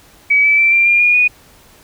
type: tone with pitch steps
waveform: sine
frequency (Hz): 2277 / 2307 / 2338 / 2370 / 2401 / 2433 / 2466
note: C#7 / D7 / D7 / D7 / D7 / D#7 / D#7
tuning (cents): +46 / -31 / -8 / +15 / +38 / -39 / -16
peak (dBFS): -8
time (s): 0.3-1.28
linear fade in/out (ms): 10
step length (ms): 140
effects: pink hiss -46 dBFS RMS until 1.83 s